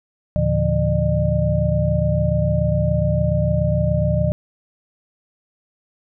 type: tone cluster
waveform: sine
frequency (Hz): 78.1 / 114.9 / 145 / 172 / 603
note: D#2 / A#2 / D3 / F3 / D5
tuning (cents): +7 / -25 / -22 / -26 / +46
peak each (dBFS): -22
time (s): 0.36-4.32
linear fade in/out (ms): 0
effects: none